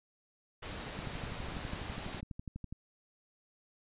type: noise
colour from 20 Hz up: pink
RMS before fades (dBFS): -42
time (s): 0.62-2.21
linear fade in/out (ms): 10
type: click train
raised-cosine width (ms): 5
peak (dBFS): -29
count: 22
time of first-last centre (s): 0.99-2.726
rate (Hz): 12.1
effects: resampled to 8000 Hz